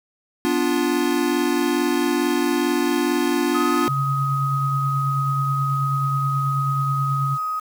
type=chord; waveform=square; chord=B diminished; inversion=none; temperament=equal with one note detuned; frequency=246.9 / 291.5 / 349.2 Hz; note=B3 / D4 / F4; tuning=0 / -13 / 0 cents; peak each=-25 / -23 / -23 dBFS; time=0.45-3.88 s; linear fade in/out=0 ms
type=tone; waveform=sine; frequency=1257 Hz; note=D#6; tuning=17 cents sharp; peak=-22 dBFS; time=3.54-7.6 s; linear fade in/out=10 ms
type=tone with tremolo; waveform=sine; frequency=137.2 Hz; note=C#3; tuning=17 cents flat; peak=-19 dBFS; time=3.87-7.38 s; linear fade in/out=50 ms; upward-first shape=triangle; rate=9.3 Hz; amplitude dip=35%
effects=7-bit